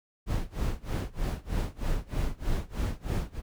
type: noise with tremolo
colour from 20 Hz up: brown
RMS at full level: -27 dBFS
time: 0.26-3.42 s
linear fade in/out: 50 ms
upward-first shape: sine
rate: 3.2 Hz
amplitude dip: 95%
effects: none